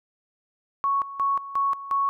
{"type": "tone with tremolo", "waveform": "sine", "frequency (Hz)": 1108.7, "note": "C#6", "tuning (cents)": 0, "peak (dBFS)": -20, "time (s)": [0.84, 2.09], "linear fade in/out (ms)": 0, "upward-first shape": "square", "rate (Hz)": 2.8, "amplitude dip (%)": 80, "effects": []}